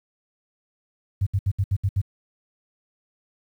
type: tone bursts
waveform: sine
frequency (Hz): 97.6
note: G2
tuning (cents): -7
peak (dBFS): -18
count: 7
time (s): 1.21-2.016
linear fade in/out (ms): 10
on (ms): 56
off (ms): 69
effects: 9-bit